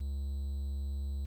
triangle tone with quantisation, 69.3 Hz, C#2, in tune, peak -31 dBFS, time 0-1.26 s, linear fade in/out 10 ms, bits 10, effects none

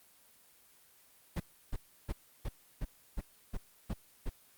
brown noise bursts, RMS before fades -34 dBFS, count 9, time 1.36-4.298 s, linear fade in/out 10 ms, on 42 ms, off 320 ms, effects white hiss -63 dBFS RMS until 4.57 s + Opus 24 kbps

